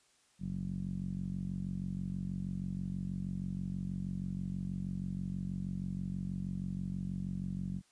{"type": "tone with low-pass filter", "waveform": "10% pulse", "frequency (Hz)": 46.25, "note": "F#1", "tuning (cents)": 0, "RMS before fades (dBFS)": -38, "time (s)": [0.39, 7.82], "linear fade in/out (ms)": 50, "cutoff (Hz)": 180, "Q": 4.1, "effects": ["white hiss -69 dBFS RMS until 7.91 s", "resampled to 22050 Hz"]}